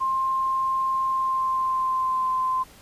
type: tone with pitch glide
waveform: sine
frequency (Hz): 1057 to 1035.8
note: C6 to C6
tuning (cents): +17 to -18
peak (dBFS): -21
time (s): 0-2.64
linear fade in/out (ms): 20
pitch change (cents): -35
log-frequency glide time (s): 1.03-2.32
effects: pink hiss -50 dBFS RMS until 2.81 s + resampled to 32000 Hz